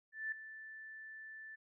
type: tone with ADSR envelope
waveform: sine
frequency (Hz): 1760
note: A6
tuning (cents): 0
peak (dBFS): -35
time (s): 0.12-1.56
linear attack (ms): 200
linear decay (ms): 3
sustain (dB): -13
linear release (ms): 15
effects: none